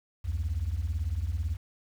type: beating tone pair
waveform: sine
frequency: 68.4 / 86.4 Hz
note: C#2 / F2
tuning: -23 / -18 cents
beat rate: 18 Hz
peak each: -30 / -29 dBFS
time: 0.24-1.57 s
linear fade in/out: 20 ms
effects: tanh soft clip ceiling -23 dBFS + 9-bit